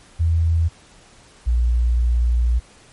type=tone pair in turn; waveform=sine; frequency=82.41 / 59.41 Hz; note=E2 / A#1; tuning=0 / +34 cents; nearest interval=tritone; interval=566 cents; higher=first; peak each=-14 dBFS; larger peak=neither; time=0.19-0.69 / 1.46-2.6 s; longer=second; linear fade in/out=20 ms; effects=pink hiss -49 dBFS RMS until 2.92 s + MP3 48 kbps